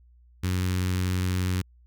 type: tone with notch filter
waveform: sawtooth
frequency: 91.7 Hz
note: F#2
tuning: 15 cents flat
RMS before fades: -26 dBFS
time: 0.43-1.62 s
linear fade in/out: 10 ms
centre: 660 Hz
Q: 0.57
effects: added 60 Hz sine -53 dBFS peak until 1.86 s